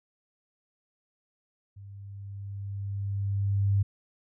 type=tone with level ramp; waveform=sine; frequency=99.5 Hz; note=G2; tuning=26 cents sharp; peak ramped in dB=-43 to -20 dBFS; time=1.76-3.83 s; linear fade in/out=10 ms; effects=none